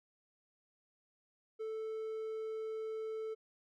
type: tone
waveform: triangle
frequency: 440 Hz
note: A4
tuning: in tune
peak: -36 dBFS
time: 1.59-3.35 s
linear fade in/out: 20 ms
effects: none